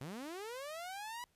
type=linear sweep; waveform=sawtooth; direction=up; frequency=122 to 987.8 Hz; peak=-39 dBFS; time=0.01-1.24 s; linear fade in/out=0 ms; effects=pink hiss -75 dBFS RMS until 1.35 s + resampled to 32000 Hz